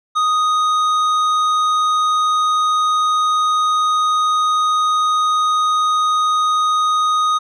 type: tone with tanh clipping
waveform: triangle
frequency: 1244.5 Hz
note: D#6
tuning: in tune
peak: -15 dBFS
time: 0.15-7.39 s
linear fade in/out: 20 ms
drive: 14 dB
effects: none